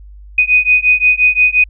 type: beating tone pair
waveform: sine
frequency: 2489 / 2494.7 Hz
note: D#7 / D#7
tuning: 0 / +4 cents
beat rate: 5.7 Hz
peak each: -11 dBFS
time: 0.38-1.64 s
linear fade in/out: 5 ms
effects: added 50 Hz sine -33 dBFS peak until 1.69 s